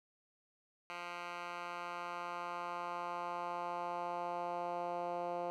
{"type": "tone with band-pass filter sweep", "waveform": "10% pulse", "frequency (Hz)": 174.61, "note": "F3", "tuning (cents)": 0, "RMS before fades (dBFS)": -41, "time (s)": [0.9, 5.5], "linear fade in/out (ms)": 0, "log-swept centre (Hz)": [1800, 620], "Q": 1.7, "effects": []}